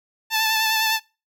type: tone with vibrato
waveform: 10% pulse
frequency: 880 Hz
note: A5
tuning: in tune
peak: -10 dBFS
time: 0.3-1 s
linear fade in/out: 50 ms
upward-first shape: sine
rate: 9.8 Hz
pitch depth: 24 cents each way
effects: noise-tail reverb RT60 0.3 s tail -24 dB re dry